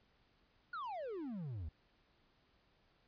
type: exponential sweep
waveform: triangle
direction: down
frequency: 1470 to 71 Hz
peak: -39 dBFS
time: 0.73-1.69 s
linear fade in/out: 5 ms
effects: pink hiss -73 dBFS RMS until 3.07 s + resampled to 11025 Hz